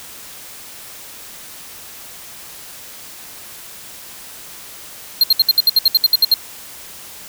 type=tone bursts; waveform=square; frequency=4200 Hz; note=C8; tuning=6 cents sharp; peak=-8 dBFS; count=13; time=5.21-6.34 s; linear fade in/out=2 ms; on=26 ms; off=66 ms; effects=white hiss -36 dBFS RMS until 7.28 s